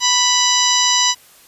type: harmonic tone with a mistuned harmonic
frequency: 987.8 Hz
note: B5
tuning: in tune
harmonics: 1 / 2 / 3 / 4 / 5 / 6 / 7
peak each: -20 / -24 / -19 / -20 / -21 / -18 / -22 dBFS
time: 0-1.15 s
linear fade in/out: 50 ms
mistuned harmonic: 7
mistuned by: +92 cents
effects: white hiss -47 dBFS RMS until 1.47 s + resampled to 32000 Hz